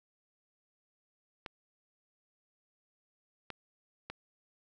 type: clicks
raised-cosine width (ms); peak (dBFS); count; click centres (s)
0.3; -24; 3; 1.462 / 3.503 / 4.1
effects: none